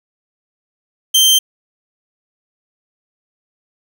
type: tone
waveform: sawtooth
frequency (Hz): 3136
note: G7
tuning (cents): 0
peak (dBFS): -5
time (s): 1.14-1.39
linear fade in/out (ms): 10
effects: none